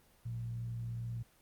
sine tone with frequency modulation, 116.54 Hz, A#2, in tune, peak -37 dBFS, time 0.25-1.23 s, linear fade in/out 10 ms, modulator 62.4 Hz, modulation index 0.32, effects pink hiss -66 dBFS RMS until 1.41 s + Opus 24 kbps

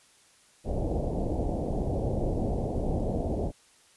pink low-pass noise, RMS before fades -29 dBFS, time 0.64-3.52 s, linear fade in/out 50 ms, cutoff 740 Hz, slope 48 dB/octave, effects white hiss -60 dBFS RMS until 3.96 s + resampled to 24000 Hz

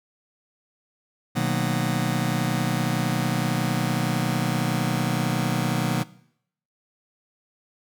sawtooth chord, B major seventh, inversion none, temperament just, 123.47 / 154.34 / 185.21 / 231.5 Hz, B2 / D#3 / F#3 / A#3, 0 / -14 / +2 / -12 cents, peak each -23 / -22 / -23 / -25 dBFS, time 1.35-6.04 s, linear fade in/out 20 ms, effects noise-tail reverb RT60 0.7 s tail -20 dB re dry

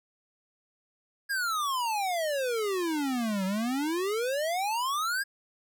square exponential two-way sweep, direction down then up, 1661.2 to 185 to 1661.2 Hz, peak -28 dBFS, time 1.29-5.24 s, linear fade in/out 20 ms, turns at 3.45 s, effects none

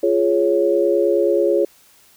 sine chord, Db major, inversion first, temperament just, 346.5 / 415.8 / 554.4 Hz, F4 / Ab4 / Db5, -14 / +2 / 0 cents, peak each -18 dBFS, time 0.03-1.65 s, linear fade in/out 5 ms, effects white hiss -52 dBFS RMS until 2.16 s

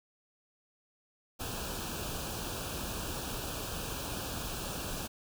pink band-stop noise, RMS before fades -38 dBFS, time 1.39-5.08 s, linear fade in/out 20 ms, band 1700 to 2400 Hz, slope 96 dB/octave, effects none

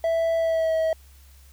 triangle tone with pitch glide, 659.3 to 643.1 Hz, E5 to E5, 0 to -43 cents, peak -18 dBFS, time 0.04-0.93 s, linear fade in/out 2 ms, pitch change -43 cents, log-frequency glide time 0.37-0.73 s, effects added 68 Hz sine -48 dBFS peak until 1.52 s + white hiss -57 dBFS RMS until 1.52 s

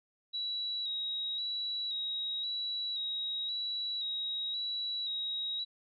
sine tone with vibrato, 3864 Hz, B7, 39 cents flat, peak -33 dBFS, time 0.33-5.65 s, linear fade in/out 20 ms, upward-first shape square, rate 0.95 Hz, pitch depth 25 cents each way, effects none

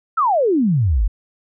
sine exponential sweep, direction down, 1383 to 42.38 Hz, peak -13 dBFS, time 0.17-1.08 s, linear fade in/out 10 ms, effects none

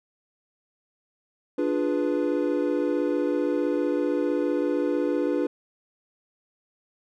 triangle chord, D diminished seventh, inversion none, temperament equal, 293.7 / 349.2 / 415.3 / 493.9 Hz, D4 / F4 / Ab4 / Cb5, 0 / 0 / 0 / 0 cents, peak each -24 / -26 / -29 / -26 dBFS, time 1.58-5.47 s, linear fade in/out 5 ms, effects none

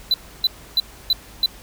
triangle tone bursts, 4000 Hz, B7, 21 cents sharp, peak -12 dBFS, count 5, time 0.11-1.46 s, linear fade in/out 2 ms, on 30 ms, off 300 ms, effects added 50 Hz sine -46 dBFS peak until 1.62 s + pink hiss -44 dBFS RMS until 1.62 s

